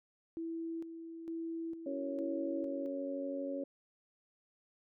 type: tone with tremolo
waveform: sine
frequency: 329.6 Hz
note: E4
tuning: in tune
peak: -37 dBFS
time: 0.37-2.86 s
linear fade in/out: 0 ms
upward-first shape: square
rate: 1.1 Hz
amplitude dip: 55%
type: harmonic tone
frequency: 92.5 Hz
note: F#2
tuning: in tune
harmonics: 3 / 4 / 5 / 6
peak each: -39 / -49 / -49 / -39 dBFS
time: 1.86-3.64 s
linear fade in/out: 5 ms
effects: none